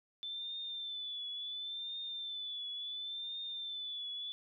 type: tone with vibrato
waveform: sine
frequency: 3520 Hz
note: A7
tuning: in tune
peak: -39 dBFS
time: 0.23-4.32 s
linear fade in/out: 0 ms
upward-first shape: triangle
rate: 0.71 Hz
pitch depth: 66 cents each way
effects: none